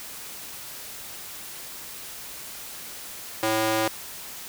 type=tone with high-pass filter; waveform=square; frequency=110 Hz; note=A2; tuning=in tune; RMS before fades=-24 dBFS; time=3.43-3.88 s; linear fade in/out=0 ms; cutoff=440 Hz; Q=1; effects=white hiss -39 dBFS RMS until 4.48 s